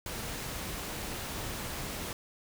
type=noise; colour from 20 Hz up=pink; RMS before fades=-38 dBFS; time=0.06-2.13 s; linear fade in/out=2 ms; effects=none